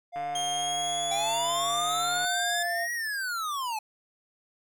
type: tone with vibrato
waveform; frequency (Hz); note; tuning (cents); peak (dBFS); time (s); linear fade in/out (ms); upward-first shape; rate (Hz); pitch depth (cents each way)
triangle; 698.5; F5; 0; -28; 0.12-2.88; 50; sine; 0.61; 42
type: click train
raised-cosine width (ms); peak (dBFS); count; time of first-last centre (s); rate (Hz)
0.5; -28; 310; 0.16-2.248; 148
type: tone with pitch glide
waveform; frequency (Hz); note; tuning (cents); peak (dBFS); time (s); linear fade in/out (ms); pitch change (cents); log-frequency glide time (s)
25% pulse; 3214 to 3587; G7 to A7; +43 to +33; -26; 0.35-2.63; 5; +190; 0.52-1.63
type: linear two-way sweep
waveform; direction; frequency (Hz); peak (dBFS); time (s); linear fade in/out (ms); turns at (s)
square; up then down; 768 to 1916 to 836; -30; 1.11-3.79; 5; 2.93
effects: none